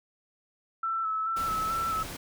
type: tone with vibrato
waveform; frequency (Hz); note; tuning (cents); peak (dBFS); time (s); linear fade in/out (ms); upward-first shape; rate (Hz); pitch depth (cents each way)
sine; 1318.5; E6; 0; -27; 0.83-2.03; 5; square; 2.3; 22
type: noise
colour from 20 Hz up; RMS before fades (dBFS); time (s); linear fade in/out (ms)
pink; -39; 1.36-2.17; 10
effects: none